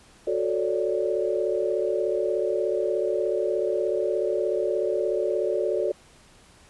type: chord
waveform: sine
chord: D major seventh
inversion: first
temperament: just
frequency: 367.1 / 440.5 / 550.6 / 587.3 Hz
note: F#4 / A4 / C#5 / D5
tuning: -14 / +2 / -12 / 0 cents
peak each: -27 / -27 / -30 / -28 dBFS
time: 0.27-5.92 s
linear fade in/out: 5 ms
effects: pink hiss -54 dBFS RMS until 6.69 s + resampled to 24000 Hz